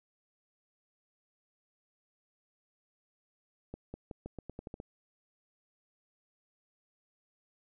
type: accelerating click train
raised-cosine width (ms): 2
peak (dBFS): -28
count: 10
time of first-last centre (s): 3.74-4.801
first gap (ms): 200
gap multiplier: 0.86
effects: none